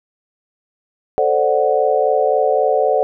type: chord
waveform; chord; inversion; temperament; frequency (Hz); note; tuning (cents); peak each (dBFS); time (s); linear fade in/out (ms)
sine; D dominant seventh; second; equal; 440 / 523.3 / 587.3 / 740; A4 / C5 / D5 / F#5; 0 / 0 / 0 / 0; -18; 1.18-3.03; 0
effects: none